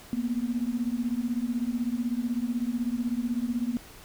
sine beating tone pair, 232 / 248 Hz, A#3 / B3, -8 / +7 cents, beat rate 16 Hz, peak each -29 dBFS, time 0.13-3.77 s, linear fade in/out 0 ms, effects pink hiss -49 dBFS RMS until 4.04 s

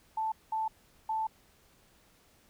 sine tone bursts at uneven times, 880 Hz, A5, in tune, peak -29 dBFS, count 3, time 0.17-0.32 / 0.52-0.68 / 1.09-1.27 s, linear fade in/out 5 ms, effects pink hiss -64 dBFS RMS until 2.49 s

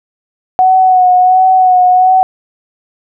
sine tone with vibrato, 740 Hz, F#5, in tune, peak -4 dBFS, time 0.59-2.23 s, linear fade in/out 0 ms, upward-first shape sine, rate 1.4 Hz, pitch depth 29 cents each way, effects none

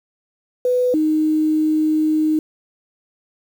sine tone pair in turn, 498.3 / 309.9 Hz, B4 / D#4, +15 / -7 cents, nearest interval minor sixth, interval 822 cents, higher first, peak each -14 dBFS, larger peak neither, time 0.65-0.94 / 0.94-2.39 s, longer second, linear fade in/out 2 ms, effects 7-bit

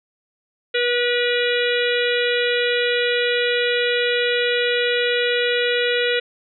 harmonic tone, 484.6 Hz, B4, 33 cents flat, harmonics 1 / 3 / 4 / 5 / 6 / 7 / 8, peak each -20 / -25 / -26 / -27 / -28 / -28 / -29 dBFS, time 0.74-6.2 s, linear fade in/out 10 ms, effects none

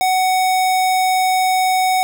square tone, 746 Hz, F#5, 14 cents sharp, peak -14 dBFS, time 0.01-2.03 s, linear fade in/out 0 ms, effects none

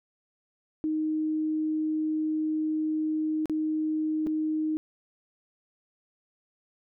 sine tone with dropouts, 311.1 Hz, D#4, in tune, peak -25 dBFS, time 0.84-4.77 s, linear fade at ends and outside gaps 0 ms, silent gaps 3.457-3.497 / 4.265-4.27 s, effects none

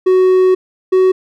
triangle tone pair in turn, 371.7 / 373.9 Hz, F#4 / F#4, +8 / +18 cents, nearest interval unison, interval 10 cents, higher second, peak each -5 dBFS, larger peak neither, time 0.06-0.55 / 0.92-1.12 s, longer first, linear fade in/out 10 ms, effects none

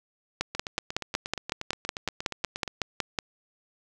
two click trains, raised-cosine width 0.2 ms, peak -16 / -9 dBFS, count 19 / 16, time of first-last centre 0.55-2.678 / 0.41-3.188 s, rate 8.46 / 5.4 Hz, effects none

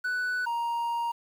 triangle tone pair in turn, 1488 / 937.4 Hz, F#6 / A#5, +9 / +9 cents, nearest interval minor sixth, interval 800 cents, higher first, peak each -25 dBFS, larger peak neither, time 0.04-0.46 / 0.46-1.12 s, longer second, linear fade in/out 10 ms, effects 9-bit

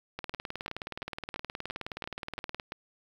two click trains, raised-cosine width 0.3 ms, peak -20 / -20 dBFS, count 8 / 47, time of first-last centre 0.34-2.721 / 0.19-2.598 s, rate 2.94 / 19.1 Hz, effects 8-bit

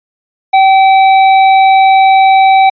sine tone with tanh clipping, 770 Hz, G5, 31 cents flat, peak -5 dBFS, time 0.53-2.7 s, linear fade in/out 10 ms, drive 13 dB, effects resampled to 11025 Hz

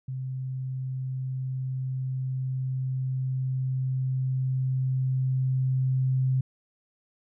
sine tone with level ramp, 130.5 Hz, C3, 4 cents flat, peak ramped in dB -30 to -21 dBFS, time 0.08-6.41 s, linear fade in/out 5 ms, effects none

